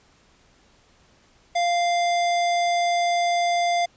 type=tone; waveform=square; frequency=696 Hz; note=F5; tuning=6 cents flat; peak=-20 dBFS; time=1.55-3.86 s; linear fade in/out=10 ms; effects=pink hiss -58 dBFS RMS until 3.96 s + resampled to 16000 Hz